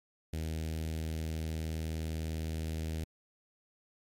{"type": "tone with notch filter", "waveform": "sawtooth", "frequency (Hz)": 79.7, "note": "D#2", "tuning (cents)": 42, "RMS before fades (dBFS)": -36, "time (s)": [0.33, 3.04], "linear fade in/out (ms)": 0, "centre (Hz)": 1100, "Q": 0.65, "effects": ["MP3 64 kbps"]}